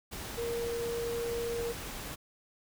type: tone in noise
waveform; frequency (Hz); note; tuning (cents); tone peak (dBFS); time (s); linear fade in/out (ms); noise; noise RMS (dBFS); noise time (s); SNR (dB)
sine; 468.6; A#4; +9; -32; 0.37-1.73; 20; pink; -41; 0.11-2.16; +6
effects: none